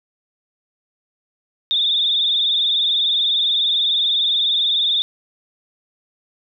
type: tone with vibrato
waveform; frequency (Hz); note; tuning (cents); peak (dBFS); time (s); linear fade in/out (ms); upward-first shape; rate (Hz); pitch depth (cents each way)
sine; 3582; A7; +30; -15; 1.71-5.02; 0; triangle; 20; 87
effects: none